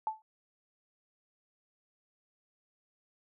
sine tone with exponential decay, 873 Hz, A5, 14 cents flat, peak -26 dBFS, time 0.07-0.22 s, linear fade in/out 1 ms, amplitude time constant 31 ms, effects none

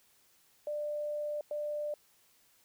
sine tone bursts at uneven times, 594 Hz, D5, 20 cents sharp, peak -33 dBFS, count 2, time 0.67-1.41 / 1.51-1.94 s, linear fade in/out 2 ms, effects white hiss -67 dBFS RMS until 2.64 s

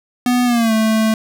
square tone with pitch glide, 246.9 to 220 Hz, B3 to A3, 0 to 0 cents, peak -13 dBFS, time 0.26-1.14 s, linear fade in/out 2 ms, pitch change -200 cents, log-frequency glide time 0.45-0.73 s, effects none

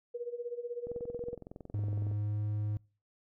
sine tone with tremolo, 479.8 Hz, A#4, 50 cents sharp, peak -33 dBFS, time 0.14-1.35 s, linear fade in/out 10 ms, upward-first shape sine, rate 16 Hz, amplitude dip 85%
click train, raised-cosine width 2 ms, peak -32 dBFS, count 28, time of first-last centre 0.87-2.114 s, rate 21.7 Hz
triangle tone with pitch glide, 103.4 to 105.15 Hz, G#2 to G#2, -7 to +22 cents, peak -29 dBFS, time 1.74-2.77 s, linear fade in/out 0 ms, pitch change +29 cents, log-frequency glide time 2-2.42 s
effects noise-tail reverb RT60 0.4 s tail -26 dB re dry

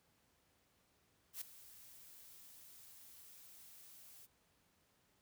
blue noise with ADSR envelope, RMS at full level -43 dBFS, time 1.33-4.27 s, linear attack 85 ms, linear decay 3 ms, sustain -16 dB, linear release 26 ms, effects pink hiss -75 dBFS RMS until 5.21 s + high-pass 60 Hz 12 dB/octave

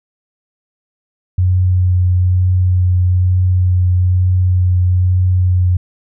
sine tone with vibrato, 91 Hz, F#2, 28 cents flat, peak -9 dBFS, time 1.38-5.77 s, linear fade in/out 5 ms, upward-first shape triangle, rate 1.1 Hz, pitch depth 15 cents each way, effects none

